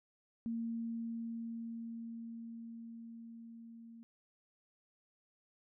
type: tone with level ramp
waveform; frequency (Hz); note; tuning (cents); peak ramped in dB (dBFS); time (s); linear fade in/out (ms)
sine; 229.9; A#3; -24; -35 to -51; 0.46-4.03; 0
effects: none